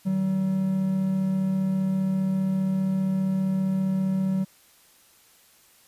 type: tone pair together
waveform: triangle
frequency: 155.22 / 190.3 Hz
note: D#3 / F#3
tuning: -4 / +49 cents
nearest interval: major third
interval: 353 cents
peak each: -31 / -20 dBFS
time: 0.05-4.45 s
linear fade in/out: 20 ms
effects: white hiss -57 dBFS RMS until 5.87 s + resampled to 32000 Hz